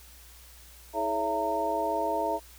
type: tone cluster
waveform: sine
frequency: 321.3 / 423.5 / 561 / 667 / 917 Hz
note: E4 / G#4 / C#5 / E5 / A#5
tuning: -44 / +34 / +21 / +20 / -29 cents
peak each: -36 / -35 / -35 / -30 / -30 dBFS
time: 0.93-2.4 s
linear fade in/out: 50 ms
effects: added 60 Hz sine -52 dBFS peak until 2.58 s + white hiss -53 dBFS RMS until 2.58 s